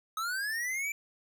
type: linear sweep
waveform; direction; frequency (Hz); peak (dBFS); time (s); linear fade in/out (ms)
square; up; 1263 to 2349; -32; 0.17-0.92; 2
effects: none